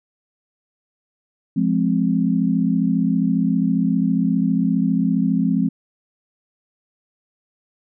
sine chord, F minor, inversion none, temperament just, 174.61 / 209.5 / 261.9 Hz, F3 / Ab3 / C4, 0 / +15 / +2 cents, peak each -20 dBFS, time 1.56-5.69 s, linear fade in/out 10 ms, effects none

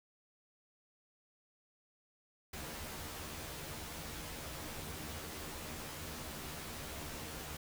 pink noise with comb filter, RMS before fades -45 dBFS, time 2.53-7.57 s, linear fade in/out 5 ms, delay 13 ms, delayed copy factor +0.8, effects none

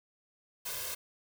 white noise with comb filter, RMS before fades -38 dBFS, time 0.65-0.95 s, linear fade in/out 10 ms, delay 1.9 ms, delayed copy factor +0.8, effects none

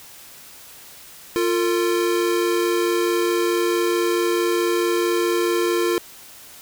square tone pair together, 349.2 / 453.8 Hz, F4 / A#4, 0 / -47 cents, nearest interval perfect fourth, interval 453 cents, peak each -20 / -24 dBFS, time 1.36-5.98 s, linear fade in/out 0 ms, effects white hiss -43 dBFS RMS until 6.61 s

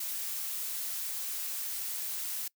blue noise, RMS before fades -36 dBFS, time 0-2.48 s, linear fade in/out 5 ms, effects noise-tail reverb RT60 0.1 s tail -23 dB re dry

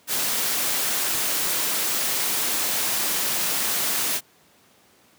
white noise, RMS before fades -24 dBFS, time 0.07-4.21 s, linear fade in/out 50 ms, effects pink hiss -57 dBFS RMS until 5.18 s + high-pass 150 Hz 12 dB/octave

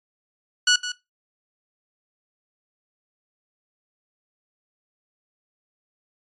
15% pulse tone with echo, 1470 Hz, F#6, 12 cents flat, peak -8 dBFS, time 0.67-0.76 s, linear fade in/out 5 ms, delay 160 ms, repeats 1, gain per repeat -12 dB, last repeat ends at 0.92 s, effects noise-tail reverb RT60 0.2 s tail -17 dB re dry + MP3 48 kbps

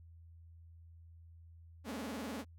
sawtooth tone with vibrato, 244.4 Hz, B3, 18 cents flat, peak -36 dBFS, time 1.84-2.45 s, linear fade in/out 50 ms, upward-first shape sine, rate 20 Hz, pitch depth 300 cents each way, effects added 83 Hz sine -54 dBFS peak until 2.58 s

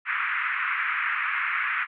pink band-pass noise, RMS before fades -27 dBFS, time 0.05-1.87 s, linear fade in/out 50 ms, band 1200 to 2400 Hz, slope 48 dB/octave, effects none

